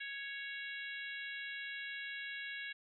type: harmonic tone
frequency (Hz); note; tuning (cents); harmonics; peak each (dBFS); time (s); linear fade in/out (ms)
554.4; C#5; 0; 3 / 4 / 5 / 6 / 7; -44 / -47 / -49 / -52 / -53; 0-2.73; 10
effects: none